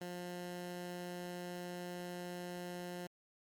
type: tone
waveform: 15% pulse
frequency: 177.3 Hz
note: F3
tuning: 26 cents sharp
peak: -36 dBFS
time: 0.01-3.07 s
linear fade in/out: 5 ms
effects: MP3 96 kbps